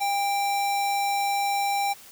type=tone with sample-and-hold; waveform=sine; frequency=803 Hz; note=G5; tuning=41 cents sharp; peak=-22 dBFS; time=0-1.94 s; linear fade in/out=20 ms; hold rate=3150 Hz; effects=white hiss -48 dBFS RMS until 2.11 s